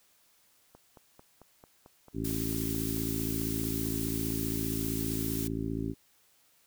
click train, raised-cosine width 1 ms, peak -37 dBFS, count 17, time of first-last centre 0.75-4.306 s, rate 4.5 Hz
harmonic tone, 55.2 Hz, A1, 6 cents sharp, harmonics 1 / 2 / 3 / 4 / 5 / 6 / 7, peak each -40 / -38 / -39 / -40 / -35 / -41 / -41 dBFS, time 2.13-5.95 s, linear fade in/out 50 ms
blue noise, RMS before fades -38 dBFS, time 2.24-5.48 s, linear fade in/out 10 ms
effects white hiss -66 dBFS RMS until 6.66 s

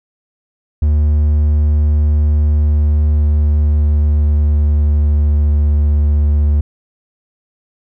triangle tone with pitch glide, 75 to 73.67 Hz, D2 to D2, +37 to +6 cents, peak -7 dBFS, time 0.82-6.61 s, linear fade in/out 5 ms, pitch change -31 cents, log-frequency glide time 2.6-5.65 s, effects none

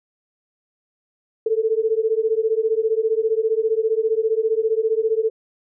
sine beating tone pair, 436.1 / 451.1 Hz, A4 / A4, -15 / +43 cents, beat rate 15 Hz, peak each -20 dBFS, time 1.46-5.3 s, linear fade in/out 5 ms, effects none

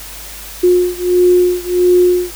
sine beating tone pair, 357.7 / 359.2 Hz, F4 / F4, +41 / +49 cents, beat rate 1.5 Hz, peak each -11 / -12 dBFS, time 0.63-2.31 s, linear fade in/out 10 ms, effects added 50 Hz sine -35 dBFS peak until 2.35 s + white hiss -31 dBFS RMS until 2.35 s

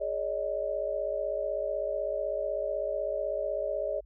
sine chord, Ab suspended fourth, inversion none, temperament equal with one note detuned, 415.3 / 566.3 / 622.3 Hz, Ab4 / Db5 / Eb5, 0 / +37 / 0 cents, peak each -37 / -32 / -32 dBFS, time 0-4.01 s, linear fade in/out 20 ms, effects added 50 Hz sine -52 dBFS peak until 4.05 s

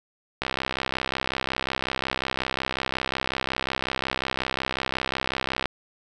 click train, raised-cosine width 0.3 ms, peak -9 dBFS, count 344, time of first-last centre 0.42-5.657 s, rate 65.5 Hz, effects none

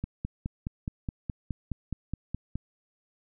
click train, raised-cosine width 5 ms, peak -19 dBFS, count 13, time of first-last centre 0.04-2.556 s, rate 4.77 Hz, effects none

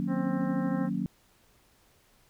sine chord, D# minor seventh, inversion none, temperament equal, 155.56 / 185 / 233.1 / 277.2 Hz, D#3 / F#3 / A#3 / C#4, 0 / 0 / 0 / 0 cents, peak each -37 / -31 / -33 / -35 dBFS, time 0-1.06 s, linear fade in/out 0 ms
harmonic tone, 264.3 Hz, C4, 18 cents sharp, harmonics 1 / 2 / 3 / 4 / 5 / 6 / 7, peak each -32 / -38 / -42 / -44 / -46 / -48 / -49 dBFS, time 0.07-0.9 s, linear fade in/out 50 ms
effects pink hiss -64 dBFS RMS until 2.29 s

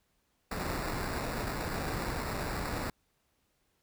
pink noise with sample-and-hold, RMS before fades -35 dBFS, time 0.51-2.9 s, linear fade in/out 5 ms, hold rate 3150 Hz, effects pink hiss -75 dBFS RMS until 3.82 s

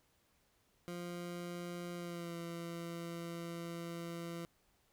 20% pulse tone with pitch glide, 174.61 to 169.35 Hz, F3 to E3, 0 to +47 cents, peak -37 dBFS, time 0.88-4.45 s, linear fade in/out 0 ms, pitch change -53 cents, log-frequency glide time 1.95-2.36 s, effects pink hiss -74 dBFS RMS until 4.92 s

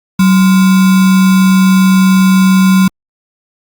sine tone with sample-and-hold, 188.6 Hz, F#3, 33 cents sharp, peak -4 dBFS, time 0.19-2.88 s, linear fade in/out 5 ms, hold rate 1225 Hz, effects Opus 48 kbps

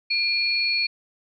sine tone pair together, 2400 / 4361 Hz, D7 / C#8, +37 / -29 cents, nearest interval minor seventh, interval 1034 cents, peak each -23 dBFS, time 0.1-0.87 s, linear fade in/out 10 ms, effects none

